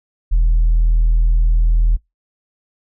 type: tone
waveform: sine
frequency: 40.51 Hz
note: E1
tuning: 29 cents flat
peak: -8 dBFS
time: 0.31-1.97 s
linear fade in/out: 20 ms
effects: noise-tail reverb RT60 0.2 s tail -26 dB re dry + tanh soft clip ceiling -8 dBFS